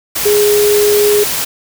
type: tone in noise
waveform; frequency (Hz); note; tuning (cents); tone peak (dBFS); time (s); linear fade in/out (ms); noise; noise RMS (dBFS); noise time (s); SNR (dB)
sine; 415.3; G#4; 0; -8; 0.25-1.24; 10; white; -17; 0.15-1.45; +6
effects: none